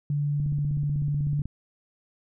sine tone, 145.3 Hz, D3, 18 cents flat, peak -23 dBFS, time 0.1-1.42 s, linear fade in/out 2 ms
click train, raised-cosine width 5 ms, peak -22 dBFS, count 18, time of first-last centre 0.4-1.456 s, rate 16.1 Hz
effects none

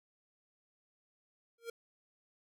square tone with exponential growth, 464.2 Hz, A#4, 7 cents flat, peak -37 dBFS, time 1.58-1.7 s, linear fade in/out 5 ms, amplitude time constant 24 ms, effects none

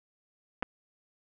clicks, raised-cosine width 0.5 ms, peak -17 dBFS, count 2, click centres 0.625 / 0.629 s, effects none

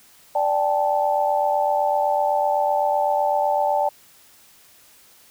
sine chord, D suspended fourth, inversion none, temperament equal with one note detuned, 587.3 / 784 / 871.9 Hz, D5 / G5 / A5, 0 / 0 / -16 cents, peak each -22 dBFS, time 0.35-3.89 s, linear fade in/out 5 ms, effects white hiss -52 dBFS RMS until 5.3 s

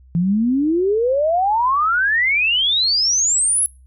sine exponential sweep, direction up, 164.81 to 11040 Hz, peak -14 dBFS, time 0.15-3.66 s, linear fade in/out 0 ms, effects noise-tail reverb RT60 0.3 s tail -23 dB re dry + added 64 Hz sine -44 dBFS peak until 3.86 s

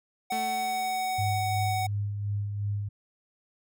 square tone, 748 Hz, F#5, 19 cents sharp, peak -28 dBFS, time 0.3-1.87 s, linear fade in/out 10 ms
sawtooth tone with exponential decay, 220.5 Hz, A3, 4 cents sharp, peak -30 dBFS, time 0.32-1.98 s, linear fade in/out 2 ms, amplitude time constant 360 ms
sine tone with tremolo, 102.2 Hz, G#2, 27 cents flat, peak -26 dBFS, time 1.18-2.89 s, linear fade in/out 10 ms, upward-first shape sine, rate 2.8 Hz, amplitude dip 40%
effects none

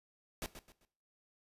pink noise with echo, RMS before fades -40 dBFS, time 0.42-0.46 s, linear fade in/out 0 ms, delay 130 ms, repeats 3, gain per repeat -10 dB, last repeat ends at 0.85 s, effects noise-tail reverb RT60 0.5 s tail -17 dB re dry + resampled to 32000 Hz

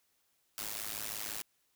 white noise with amplitude modulation, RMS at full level -36 dBFS, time 0.58-1.42 s, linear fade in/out 0 ms, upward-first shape sine, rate 106 Hz, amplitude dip 95%, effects white hiss -75 dBFS RMS until 1.75 s

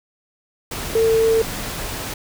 sine tone in noise, 449.4 Hz, A4, 37 cents sharp, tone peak -13 dBFS, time 0.95-1.42 s, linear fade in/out 5 ms, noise pink, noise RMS -28 dBFS, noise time 0.71-2.14 s, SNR +12 dB, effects none

